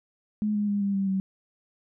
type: tone with pitch steps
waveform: sine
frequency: 211.3 / 207.2 / 203.2 / 199.21 / 195.34 / 191.54 Hz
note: G#3 / G#3 / G#3 / G3 / G3 / G3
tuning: +30 / -4 / -38 / +28 / -6 / -40 cents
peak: -23 dBFS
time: 0.42-1.2 s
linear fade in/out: 0 ms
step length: 130 ms
effects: none